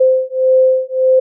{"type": "beating tone pair", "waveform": "sine", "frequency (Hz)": [518, 519.7], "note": ["C5", "C5"], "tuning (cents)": [-17, -12], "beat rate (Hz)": 1.7, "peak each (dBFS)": -12, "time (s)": [0, 1.2], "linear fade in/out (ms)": 10, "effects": []}